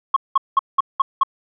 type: tone bursts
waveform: sine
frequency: 1088 Hz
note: C#6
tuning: 33 cents flat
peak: -9 dBFS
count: 6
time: 0.14-1.234 s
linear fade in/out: 5 ms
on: 24 ms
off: 190 ms
effects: tanh soft clip ceiling -8 dBFS